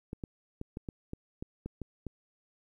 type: clicks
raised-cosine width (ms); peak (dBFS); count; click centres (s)
3; -25; 10; 0.131 / 0.238 / 0.614 / 0.771 / 0.888 / 1.134 / 1.425 / 1.66 / 1.817 / 2.067
effects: 11-bit